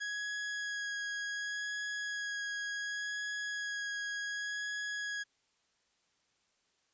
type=tone with vibrato; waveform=40% pulse; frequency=1661.2 Hz; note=G#6; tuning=in tune; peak=-35 dBFS; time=0-5.24 s; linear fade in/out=20 ms; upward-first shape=sine; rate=0.68 Hz; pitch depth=12 cents each way; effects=white hiss -75 dBFS RMS until 6.93 s + resampled to 16000 Hz